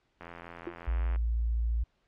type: click train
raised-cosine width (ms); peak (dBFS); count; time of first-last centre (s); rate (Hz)
0.5; -29; 82; 0.21-1.16; 85.3
type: tone with exponential decay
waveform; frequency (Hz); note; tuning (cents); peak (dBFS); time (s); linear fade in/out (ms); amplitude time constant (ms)
triangle; 345.4; F4; -19; -28; 0.67-0.75; 1; 17
type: tone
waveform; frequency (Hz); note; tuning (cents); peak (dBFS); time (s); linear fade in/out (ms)
sine; 57.3; A#1; -29; -26; 0.87-1.84; 10
effects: pink hiss -73 dBFS RMS until 2.07 s + low-pass 4000 Hz 12 dB/octave